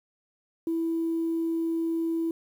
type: tone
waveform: sine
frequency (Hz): 329.6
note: E4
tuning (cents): 0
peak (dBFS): -24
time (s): 0.67-2.31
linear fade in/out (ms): 2
effects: tanh soft clip ceiling -20 dBFS + 9-bit